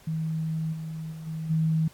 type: tone with level steps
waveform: sine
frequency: 159.5 Hz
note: D#3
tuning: 43 cents sharp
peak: -26 / -32 / -36 / -30 / -21 dBFS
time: 0.07-1.88 s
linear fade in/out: 5 ms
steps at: 0.72 / 1.11 / 1.26 / 1.49 s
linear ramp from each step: 20 ms
effects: pink hiss -55 dBFS RMS until 1.93 s + AAC 64 kbps